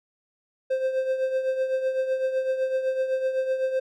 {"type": "tone with tremolo", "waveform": "triangle", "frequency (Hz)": 523.3, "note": "C5", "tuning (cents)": 0, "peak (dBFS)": -18, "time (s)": [0.7, 3.8], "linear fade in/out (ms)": 10, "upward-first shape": "triangle", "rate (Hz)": 7.9, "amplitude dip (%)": 65, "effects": []}